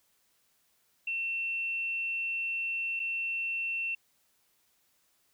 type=tone with dropouts; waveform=sine; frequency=2700 Hz; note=E7; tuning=41 cents sharp; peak=-30 dBFS; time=1.07-3.95 s; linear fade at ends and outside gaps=5 ms; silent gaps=2.995-2.999 s; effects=white hiss -71 dBFS RMS until 5.33 s